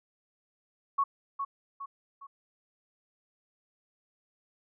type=tone with echo; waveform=sine; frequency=1108.7 Hz; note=C#6; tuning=in tune; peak=-23 dBFS; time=0.98-1.04 s; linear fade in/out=10 ms; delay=410 ms; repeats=3; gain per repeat=-7 dB; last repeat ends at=2.27 s; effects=none